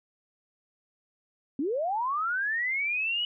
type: linear sweep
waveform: sine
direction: up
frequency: 252.4 to 2960 Hz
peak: -26 dBFS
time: 1.59-3.25 s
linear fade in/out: 2 ms
effects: none